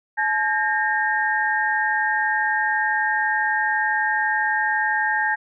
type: tone cluster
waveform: sine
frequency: 857 / 1607 / 1839 Hz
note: A5 / G6 / A#6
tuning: -46 / +43 / -24 cents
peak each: -23 dBFS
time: 0.17-5.36 s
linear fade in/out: 20 ms
effects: none